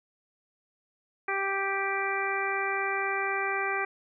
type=harmonic tone; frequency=392 Hz; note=G4; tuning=in tune; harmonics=1 / 2 / 3 / 4 / 5 / 6; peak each=-34 / -34 / -34 / -34 / -34 / -34 dBFS; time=1.28-3.85 s; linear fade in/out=5 ms; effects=none